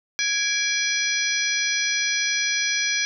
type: harmonic tone with a mistuned harmonic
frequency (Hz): 830.6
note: G#5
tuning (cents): 0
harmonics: 2 / 3 / 4 / 5 / 6 / 7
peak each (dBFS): -28 / -25 / -30 / -31 / -30 / -27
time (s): 0.19-3.05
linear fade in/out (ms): 0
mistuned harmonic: 3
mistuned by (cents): -110
effects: none